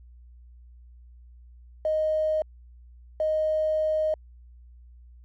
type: tone bursts at uneven times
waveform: triangle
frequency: 622.3 Hz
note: D#5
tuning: in tune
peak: -18 dBFS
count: 2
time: 1.85-2.42 / 3.2-4.14 s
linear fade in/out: 2 ms
effects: tanh soft clip ceiling -20 dBFS + added 60 Hz sine -47 dBFS peak until 5.24 s